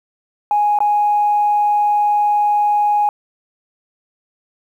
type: tone with dropouts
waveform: sine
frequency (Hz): 830.6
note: G#5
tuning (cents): 0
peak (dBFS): -11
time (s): 0.51-3.09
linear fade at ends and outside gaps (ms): 1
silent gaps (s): 0.788-0.804
effects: tanh soft clip ceiling -7 dBFS + 8-bit